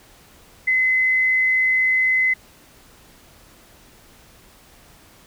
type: tone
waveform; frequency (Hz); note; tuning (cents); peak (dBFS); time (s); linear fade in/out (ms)
sine; 2039; C7; -45; -15; 0.67-2.34; 10
effects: pink hiss -50 dBFS RMS until 5.26 s

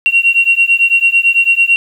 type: beating tone pair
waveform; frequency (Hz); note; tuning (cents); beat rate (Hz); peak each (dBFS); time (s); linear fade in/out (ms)
sine; 2742 / 2751; F7 / F7; -32 / -27; 9; -10; 0.06-1.76; 0
effects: tanh soft clip ceiling 0 dBFS + 7-bit

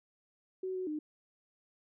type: tone with pitch steps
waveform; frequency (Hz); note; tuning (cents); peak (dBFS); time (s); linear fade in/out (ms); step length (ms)
sine; 374.6 / 370.6 / 304.1; F#4 / F#4 / D#4; +21 / +3 / -40; -34; 0.63-0.99; 5; 120
effects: none

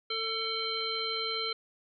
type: harmonic tone with a mistuned harmonic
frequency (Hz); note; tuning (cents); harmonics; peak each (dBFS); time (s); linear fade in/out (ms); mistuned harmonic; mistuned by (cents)
447.2; A4; +28; 1 / 3 / 5 / 7 / 9; -38 / -38 / -40 / -37 / -34; 0.1-1.53; 5; 9; +31
effects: none

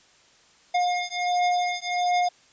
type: beating tone pair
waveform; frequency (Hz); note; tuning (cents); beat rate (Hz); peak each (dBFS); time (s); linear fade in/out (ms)
square; 713 / 714.4; F5 / F5; +36 / +39; 1.4; -26; 0.74-2.29; 10
effects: white hiss -57 dBFS RMS until 2.52 s + resampled to 16000 Hz

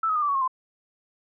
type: tone with pitch steps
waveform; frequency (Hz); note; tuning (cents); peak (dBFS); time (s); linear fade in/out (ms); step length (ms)
sine; 1318.5 / 1266.3 / 1216.1 / 1167.9 / 1121.6 / 1077.2 / 1034.5; E6 / D#6 / D#6 / D6 / C#6 / C#6 / C6; 0 / +30 / -40 / -10 / +20 / -50 / -20; -21; 0.03-0.478; 5; 64
effects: none

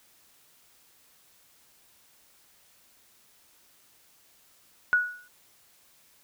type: tone with exponential decay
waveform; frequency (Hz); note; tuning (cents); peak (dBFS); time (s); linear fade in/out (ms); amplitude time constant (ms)
sine; 1464; F#6; -19; -16; 4.93-5.28; 0; 75
effects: white hiss -61 dBFS RMS until 6.23 s

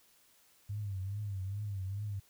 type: tone with vibrato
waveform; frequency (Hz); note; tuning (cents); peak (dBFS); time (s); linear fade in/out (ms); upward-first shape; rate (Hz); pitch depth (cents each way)
sine; 99.4; G2; +25; -35; 0.69-2.2; 10; triangle; 2.4; 120
effects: white hiss -66 dBFS RMS until 2.29 s

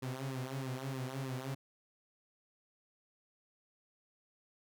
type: tone with flanger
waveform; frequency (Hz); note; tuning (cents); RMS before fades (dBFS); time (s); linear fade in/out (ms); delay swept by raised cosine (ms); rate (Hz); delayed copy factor
sawtooth; 131.7; C3; +12; -40; 0.02-1.55; 10; 1.3 to 7.2; 3.2; -0.9
effects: none

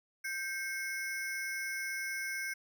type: ring-modulated tone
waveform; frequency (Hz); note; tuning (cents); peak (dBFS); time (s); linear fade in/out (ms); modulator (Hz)
square; 1870; A#6; +5; -33; 0.24-2.54; 10; 299
effects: none

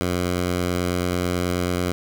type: tone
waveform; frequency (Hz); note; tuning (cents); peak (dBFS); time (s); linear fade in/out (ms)
10% pulse; 89.2; F2; +37; -13; 0.01-1.92; 0
effects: none

